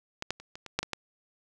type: clicks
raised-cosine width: 0.2 ms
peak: -16 / -12 / -30 / -25 / -24 / -9 / -16 / -14 dBFS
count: 8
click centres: 0.224 / 0.306 / 0.4 / 0.555 / 0.663 / 0.79 / 0.83 / 0.933 s
effects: none